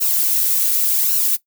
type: noise with flanger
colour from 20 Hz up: violet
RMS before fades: -17 dBFS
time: 0-1.37 s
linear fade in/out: 20 ms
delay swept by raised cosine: 0.71 to 4.01 ms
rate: 0.88 Hz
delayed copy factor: +0.85
effects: noise-tail reverb RT60 0.1 s tail -17 dB re dry